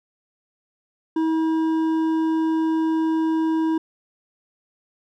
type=tone with hard clipping; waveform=sine; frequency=320.9 Hz; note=E4; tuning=46 cents flat; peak=-20 dBFS; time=1.16-3.78 s; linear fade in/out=5 ms; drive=7 dB; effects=none